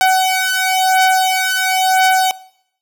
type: beating tone pair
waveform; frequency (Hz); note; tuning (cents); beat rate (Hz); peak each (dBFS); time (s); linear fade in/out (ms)
sawtooth; 752 / 752.98; F#5 / F#5; +28 / +30; 0.98; -11; 0.01-2.31; 0
effects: noise-tail reverb RT60 0.7 s tail -21 dB re dry